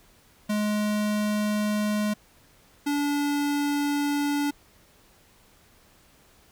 square tone pair in turn, 210 / 288.5 Hz, G#3 / D4, +19 / -31 cents, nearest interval perfect fourth, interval 550 cents, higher second, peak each -24 dBFS, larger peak neither, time 0.49-2.14 / 2.86-4.51 s, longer neither, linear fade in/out 10 ms, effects pink hiss -58 dBFS RMS until 6.51 s

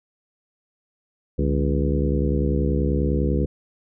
harmonic tone with a mistuned harmonic, 70.2 Hz, C#2, 22 cents sharp, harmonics 1 / 2 / 3 / 4 / 5 / 6 / 7, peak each -22 / -25 / -27 / -28 / -29 / -30 / -30 dBFS, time 1.38-3.46 s, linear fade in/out 10 ms, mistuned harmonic 2, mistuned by +130 cents, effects none

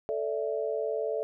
sine chord, A suspended fourth, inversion none, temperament equal with one note detuned, 440 / 578.9 / 659.3 Hz, A4 / D5 / E5, 0 / -25 / 0 cents, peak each -31 / -33 / -34 dBFS, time 0.09-1.23 s, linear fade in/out 0 ms, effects none

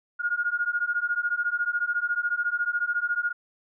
sine beating tone pair, 1422 / 1436 Hz, F6 / F6, +31 / +48 cents, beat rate 14 Hz, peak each -27 / -27 dBFS, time 0.19-3.33 s, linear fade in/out 20 ms, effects none

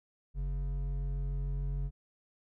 triangle tone pair together, 46.59 / 139.6 Hz, F#1 / C#3, +13 / +13 cents, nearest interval octave + perfect fifth, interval 1900 cents, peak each -30 / -36 dBFS, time 0.34-1.91 s, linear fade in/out 50 ms, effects none

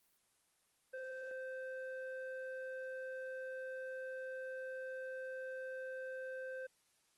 square tone with low-pass filter, 520 Hz, C5, 11 cents flat, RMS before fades -45 dBFS, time 0.93-6.67 s, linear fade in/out 10 ms, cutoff 1300 Hz, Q 4.3, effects white hiss -75 dBFS RMS until 7.17 s + Opus 24 kbps

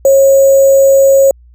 sine tone with sample-and-hold, 545 Hz, C#5, 29 cents flat, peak -3 dBFS, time 0.05-1.31 s, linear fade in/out 2 ms, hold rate 7350 Hz, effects added 60 Hz sine -38 dBFS peak until 1.54 s

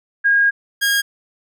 sine / sawtooth tone pair in turn, 1630 / 1630 Hz, G#6 / G#6, -33 / -33 cents, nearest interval unison, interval 0 cents, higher neither, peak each -11 dBFS, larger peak neither, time 0.24-0.51 / 0.81-1.02 s, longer first, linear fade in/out 20 ms, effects none

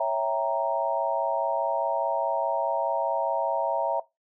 sine chord, C# diminished seventh, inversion none, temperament equal, 554.4 / 659.3 / 784 / 932.3 Hz, C#5 / E5 / G5 / Bb5, 0 / 0 / 0 / 0 cents, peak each -30 / -26 / -32 / -28 dBFS, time 0-4 s, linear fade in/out 5 ms, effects noise-tail reverb RT60 0.2 s tail -19 dB re dry

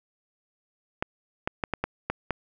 clicks, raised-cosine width 0.5 ms, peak -11 dBFS, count 7, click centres 1.025 / 1.475 / 1.638 / 1.737 / 1.84 / 2.1 / 2.307 s, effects none

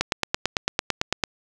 click train, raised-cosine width 0.2 ms, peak -3 dBFS, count 12, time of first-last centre 0.01-1.238 s, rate 8.96 Hz, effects none

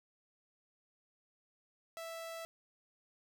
sawtooth tone, 659.3 Hz, E5, in tune, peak -39 dBFS, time 1.97-2.45 s, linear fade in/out 0 ms, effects none

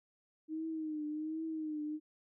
sine tone with vibrato, 311.1 Hz, D#4, in tune, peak -36 dBFS, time 0.48-2 s, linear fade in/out 50 ms, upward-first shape triangle, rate 1.3 Hz, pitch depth 71 cents each way, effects none

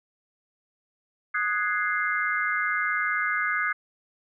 sine chord, Ab dominant seventh, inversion second, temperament equal, 1244.5 / 1480 / 1661.2 / 2093 Hz, Eb6 / Gb6 / Ab6 / C7, 0 / 0 / 0 / 0 cents, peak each -29 dBFS, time 1.34-3.73 s, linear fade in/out 10 ms, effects none

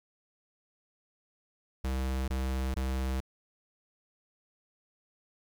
square tone bursts, 65.41 Hz, C2, in tune, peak -30 dBFS, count 3, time 1.84-3.204 s, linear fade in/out 5 ms, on 440 ms, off 22 ms, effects 11-bit

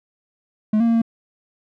triangle tone with pitch steps, 214.1 / 232 / 230.2 / 228.7 Hz, A3 / A#3 / A#3 / A#3, -47 / -8 / -22 / -33 cents, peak -12 dBFS, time 0.73-1.018 s, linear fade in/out 5 ms, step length 72 ms, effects none

